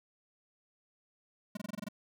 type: tone bursts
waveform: square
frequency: 207.7 Hz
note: G#3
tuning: in tune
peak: -37 dBFS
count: 8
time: 1.55-1.886 s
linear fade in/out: 5 ms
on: 21 ms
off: 24 ms
effects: none